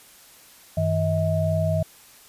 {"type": "tone cluster", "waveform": "sine", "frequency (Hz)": [95.7, 158.5, 639], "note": ["G2", "D#3", "D#5"], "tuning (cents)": [-41, 32, 46], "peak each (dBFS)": -24, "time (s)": [0.77, 1.83], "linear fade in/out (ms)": 5, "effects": ["white hiss -50 dBFS RMS until 2.28 s", "resampled to 32000 Hz"]}